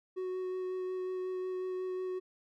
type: tone with vibrato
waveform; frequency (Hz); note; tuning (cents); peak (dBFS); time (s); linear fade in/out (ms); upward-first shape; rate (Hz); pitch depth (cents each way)
triangle; 370; F#4; 0; -32; 0.16-2.2; 20; sine; 5.5; 10
effects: none